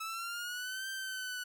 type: linear two-way sweep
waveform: sawtooth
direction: up then down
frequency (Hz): 1300 to 1568 to 1480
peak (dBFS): -34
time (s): 0-1.44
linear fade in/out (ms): 10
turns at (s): 0.89
effects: none